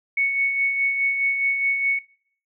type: tone with tremolo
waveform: sine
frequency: 2217 Hz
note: C#7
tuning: in tune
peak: -17 dBFS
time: 0.17-1.99 s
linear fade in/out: 5 ms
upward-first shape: sine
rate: 4.8 Hz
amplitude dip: 45%
effects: noise-tail reverb RT60 0.6 s tail -22 dB re dry